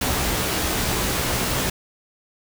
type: noise with comb filter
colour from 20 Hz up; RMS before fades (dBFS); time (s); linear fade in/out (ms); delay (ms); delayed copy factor
pink; -23; 0.01-1.7; 5; 16; +0.55
effects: none

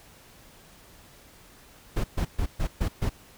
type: noise bursts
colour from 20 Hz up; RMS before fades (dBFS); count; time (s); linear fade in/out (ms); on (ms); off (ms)
brown; -25; 6; 1.96-3.096; 10; 81; 130
effects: pink hiss -53 dBFS RMS until 3.37 s

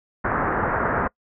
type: low-pass noise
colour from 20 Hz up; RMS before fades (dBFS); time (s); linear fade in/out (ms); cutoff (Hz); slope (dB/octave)
white; -23; 0.24-1.08; 10; 1700; 48
effects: noise-tail reverb RT60 0.1 s tail -25 dB re dry

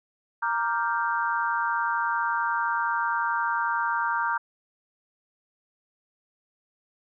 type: chord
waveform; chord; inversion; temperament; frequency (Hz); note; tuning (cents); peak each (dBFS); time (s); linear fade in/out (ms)
sine; G minor seventh; first; equal; 932.3 / 1174.7 / 1396.9 / 1568; Bb5 / D6 / F6 / G6; 0 / 0 / 0 / 0; -27 / -30 / -30 / -30; 0.42-4.38; 10
effects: none

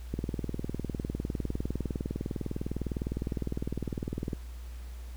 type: click train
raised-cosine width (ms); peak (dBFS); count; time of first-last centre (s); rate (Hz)
3; -19; 84; 0.14-4.332; 19.8
effects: added 60 Hz sine -39 dBFS peak until 5.16 s + pink hiss -56 dBFS RMS until 5.16 s

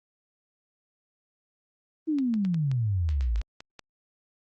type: exponential sweep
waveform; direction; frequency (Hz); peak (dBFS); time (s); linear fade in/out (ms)
sine; down; 325.2 to 49.77; -23; 2.07-3.42; 20
type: clicks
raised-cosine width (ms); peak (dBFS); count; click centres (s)
0.2; -25; 11; 2.186 / 2.34 / 2.45 / 2.544 / 2.715 / 3.09 / 3.209 / 3.359 / 3.415 / 3.605 / 3.793
effects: Opus 24 kbps

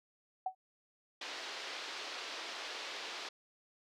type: tone with exponential decay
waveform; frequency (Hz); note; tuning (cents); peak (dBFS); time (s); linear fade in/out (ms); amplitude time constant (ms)
sine; 752; F#5; +28; -29; 0.46-0.55; 5; 19
type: band-pass noise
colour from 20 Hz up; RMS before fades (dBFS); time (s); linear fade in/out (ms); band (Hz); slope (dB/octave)
white; -44; 1.21-3.29; 5; 340 to 4700; 24
effects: none

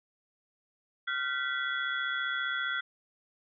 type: tone cluster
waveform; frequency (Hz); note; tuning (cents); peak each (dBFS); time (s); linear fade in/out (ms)
sine; 1392 / 1527 / 1968 / 3370; F6 / G6 / B6 / G#7; -6 / -46 / -7 / +25; -33 / -35 / -37 / -38; 1.07-2.81; 10
effects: none

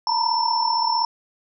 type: tone cluster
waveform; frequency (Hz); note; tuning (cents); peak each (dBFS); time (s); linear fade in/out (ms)
sine; 898 / 934 / 975 / 5380; A5 / A#5 / B5 / E8; +35 / +3 / -23 / +34; -24; 0.07-1.05; 2
effects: none

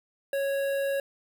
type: tone with notch filter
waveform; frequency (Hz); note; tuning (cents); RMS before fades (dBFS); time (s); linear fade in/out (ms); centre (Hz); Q
square; 553; C#5; -4; -28; 0.33-1; 2; 5800; 0.59
effects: none

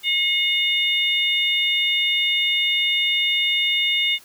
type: harmonic tone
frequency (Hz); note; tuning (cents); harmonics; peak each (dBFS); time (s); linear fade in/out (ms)
720; F#5; -47; 3 / 4 / 5; -22 / -22 / -22; 0.03-4.19; 50
effects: white hiss -49 dBFS RMS until 4.24 s

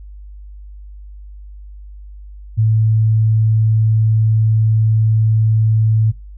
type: tone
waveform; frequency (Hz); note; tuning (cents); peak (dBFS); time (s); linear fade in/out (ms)
sine; 110; A2; 0; -10; 2.57-6.12; 20
effects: noise-tail reverb RT60 0.2 s tail -23 dB re dry + added 50 Hz sine -32 dBFS peak until 6.37 s

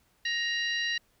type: harmonic tone with a mistuned harmonic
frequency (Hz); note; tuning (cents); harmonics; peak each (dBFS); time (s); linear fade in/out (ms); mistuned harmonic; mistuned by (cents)
936; A#5; +7; 2 / 3 / 4 / 5 / 6; -30 / -34 / -34 / -43 / -44; 0.25-0.98; 5; 4; +93
effects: pink hiss -68 dBFS RMS until 1.2 s

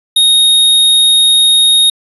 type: tone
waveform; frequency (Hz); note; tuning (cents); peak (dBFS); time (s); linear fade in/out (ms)
square; 3729; A#7; 0; -6; 0.16-1.9; 5
effects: resampled to 32000 Hz + 8-bit

